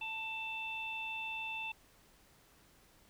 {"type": "harmonic tone", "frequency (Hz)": 887, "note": "A5", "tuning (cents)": 14, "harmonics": [1, 3, 4], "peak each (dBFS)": [-45, -39, -49], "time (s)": [0.01, 1.72], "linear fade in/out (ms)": 5, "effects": ["pink hiss -65 dBFS RMS until 3.09 s"]}